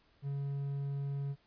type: tone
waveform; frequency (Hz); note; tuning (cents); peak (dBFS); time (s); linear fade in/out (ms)
triangle; 140; C#3; +18; -32; 0.22-1.36; 50
effects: pink hiss -69 dBFS RMS until 1.46 s + resampled to 11025 Hz